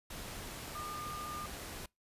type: tone in noise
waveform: sine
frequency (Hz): 1208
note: D6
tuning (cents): +48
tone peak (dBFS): -41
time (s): 0.75-1.46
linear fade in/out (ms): 5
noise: pink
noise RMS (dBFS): -45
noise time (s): 0.1-1.86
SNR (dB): +1
effects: noise-tail reverb RT60 0.2 s tail -25 dB re dry + resampled to 32000 Hz